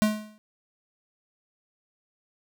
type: tone with exponential decay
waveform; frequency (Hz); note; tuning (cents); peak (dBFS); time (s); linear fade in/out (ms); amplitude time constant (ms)
square; 213.4; G#3; +47; -17; 0.02-0.38; 0; 78
effects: none